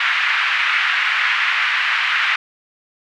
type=band-pass noise; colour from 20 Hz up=white; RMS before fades=-18 dBFS; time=0-2.36 s; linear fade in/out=5 ms; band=1300 to 2500 Hz; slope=24 dB/octave; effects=none